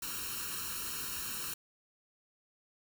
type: noise with comb filter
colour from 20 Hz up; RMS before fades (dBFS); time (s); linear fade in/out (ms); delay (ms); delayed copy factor
white; -39; 0.02-1.54; 5; 0.72; +1
effects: none